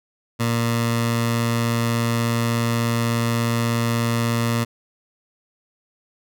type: tone with notch filter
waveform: 15% pulse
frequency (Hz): 116.54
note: A#2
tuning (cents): 0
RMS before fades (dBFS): -21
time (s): 0.39-4.65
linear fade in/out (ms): 20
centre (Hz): 380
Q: 1.7
effects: none